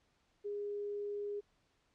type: tone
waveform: sine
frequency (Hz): 410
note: G#4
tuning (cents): -22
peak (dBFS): -37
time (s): 0.44-1.41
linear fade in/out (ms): 20
effects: pink hiss -75 dBFS RMS until 1.94 s + low-pass 6000 Hz 12 dB/octave